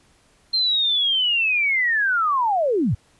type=linear sweep; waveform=sine; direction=down; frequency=4186 to 77.78 Hz; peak=-17 dBFS; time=0.53-2.95 s; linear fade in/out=10 ms; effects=pink hiss -58 dBFS RMS until 3.19 s + resampled to 24000 Hz

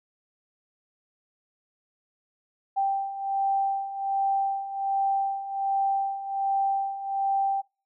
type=beating tone pair; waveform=sine; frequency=784 / 785.3 Hz; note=G5 / G5; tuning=0 / +3 cents; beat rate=1.3 Hz; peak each=-30 / -25 dBFS; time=2.76-7.62 s; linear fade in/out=20 ms; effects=noise-tail reverb RT60 0.3 s tail -22 dB re dry

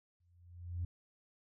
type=tone with exponential growth; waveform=sine; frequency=87.31 Hz; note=F2; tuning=in tune; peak=-32 dBFS; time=0.2-0.85 s; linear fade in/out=5 ms; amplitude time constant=140 ms; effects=tanh soft clip ceiling -30 dBFS

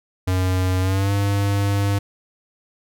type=tone with pitch glide; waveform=square; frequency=92.5 to 100.29 Hz; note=F#2 to G2; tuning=0 to +40 cents; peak=-18 dBFS; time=0.27-1.99 s; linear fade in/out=10 ms; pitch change=+140 cents; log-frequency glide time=0.8-1.12 s; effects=none

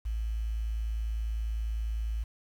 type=tone with quantisation; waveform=sine; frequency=55 Hz; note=A1; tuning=in tune; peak=-29 dBFS; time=0.05-2.24 s; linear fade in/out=10 ms; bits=9; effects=none

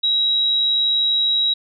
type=tone; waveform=sine; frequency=3853 Hz; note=B7; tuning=44 cents flat; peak=-15 dBFS; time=0.03-1.54 s; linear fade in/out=10 ms; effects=none

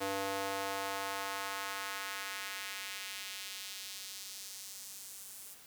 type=tone with high-pass filter sweep; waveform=square; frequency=98 Hz; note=G2; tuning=in tune; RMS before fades=-41 dBFS; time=0-5.55 s; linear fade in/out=20 ms; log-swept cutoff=450 to 9600 Hz; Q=1.1; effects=white hiss -56 dBFS RMS until 5.66 s

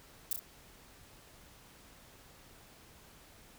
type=noise with echo; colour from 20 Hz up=violet; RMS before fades=-32 dBFS; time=0.31-0.33 s; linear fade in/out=2 ms; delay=32 ms; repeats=2; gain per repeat=-5 dB; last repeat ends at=0.394 s; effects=pink hiss -58 dBFS RMS until 3.58 s

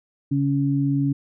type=tone pair together; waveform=sine; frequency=139.65 / 279.3 Hz; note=C#3 / C#4; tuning=+13 / +13 cents; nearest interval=octave; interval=1200 cents; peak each=-21 dBFS; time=0.31-1.13 s; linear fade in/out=10 ms; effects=none

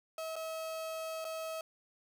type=tone with dropouts; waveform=35% pulse; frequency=643 Hz; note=E5; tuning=43 cents flat; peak=-36 dBFS; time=0.18-1.61 s; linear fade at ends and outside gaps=2 ms; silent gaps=0.357-0.363 / 1.245-1.25 s; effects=none

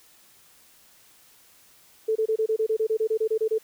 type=tone bursts; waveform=sine; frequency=440 Hz; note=A4; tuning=in tune; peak=-20 dBFS; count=15; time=2.08-3.584 s; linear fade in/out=10 ms; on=76 ms; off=26 ms; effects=white hiss -56 dBFS RMS until 3.63 s

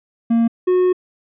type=tone pair in turn; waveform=triangle; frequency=230.9 / 364.9 Hz; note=A#3 / F#4; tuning=-16 / -24 cents; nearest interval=minor sixth; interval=792 cents; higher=second; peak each=-10 dBFS; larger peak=neither; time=0.3-0.48 / 0.67-0.93 s; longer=second; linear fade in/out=10 ms; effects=resampled to 8000 Hz

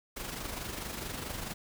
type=noise with amplitude modulation; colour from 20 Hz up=pink; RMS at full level=-37 dBFS; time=0.16-1.54 s; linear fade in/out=10 ms; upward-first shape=sine; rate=24.6 Hz; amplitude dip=50%; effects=none

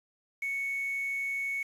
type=tone with quantisation; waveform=sine; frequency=2217 Hz; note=C#7; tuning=in tune; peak=-30 dBFS; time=0.42-1.63 s; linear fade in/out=5 ms; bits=8; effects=resampled to 32000 Hz

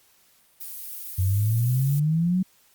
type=noise; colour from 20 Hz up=violet; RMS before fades=-36 dBFS; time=0.6-2 s; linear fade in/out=10 ms
type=exponential sweep; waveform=sine; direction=up; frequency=91.2 to 190 Hz; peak=-19 dBFS; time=1.18-2.43 s; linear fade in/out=10 ms
effects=white hiss -60 dBFS RMS until 2.74 s + Opus 48 kbps

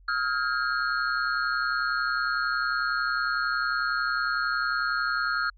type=tone cluster; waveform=sine; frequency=1279 / 1410 / 1623 / 4275 Hz; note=D#6 / F6 / G#6 / C8; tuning=+47 / +16 / -40 / +36 cents; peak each=-30 / -27 / -31 / -36 dBFS; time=0.08-5.5 s; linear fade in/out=5 ms; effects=added 44 Hz sine -51 dBFS peak until 5.57 s

